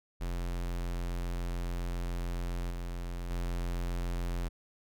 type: tone with level steps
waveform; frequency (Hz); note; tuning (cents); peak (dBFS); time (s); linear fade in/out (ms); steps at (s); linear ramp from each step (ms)
square; 43.58; F1; -3; -33 / -36 / -32; 0.2-4.49; 20; 2.7 / 3.3; 10
effects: none